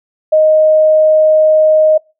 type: tone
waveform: sine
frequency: 622.3 Hz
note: D#5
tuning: in tune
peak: -5 dBFS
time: 0.32-1.98 s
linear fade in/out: 10 ms
effects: noise-tail reverb RT60 0.3 s tail -26 dB re dry